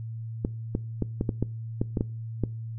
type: clicks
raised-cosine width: 3 ms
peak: -12 dBFS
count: 10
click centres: 0.449 / 0.751 / 1.023 / 1.211 / 1.292 / 1.426 / 1.815 / 1.972 / 2.009 / 2.437 s
effects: noise-tail reverb RT60 0.4 s tail -22 dB re dry + added 113 Hz sine -33 dBFS peak until 2.78 s